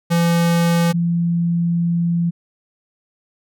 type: tone pair in turn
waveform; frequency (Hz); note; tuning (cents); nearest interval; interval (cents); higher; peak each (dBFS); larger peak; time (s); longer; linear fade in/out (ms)
square / sine; 169.8 / 170.52; F3 / F3; -48 / -41; unison; 7; second; -14 / -15; first; 0.1-0.93 / 0.93-2.31; second; 20
effects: none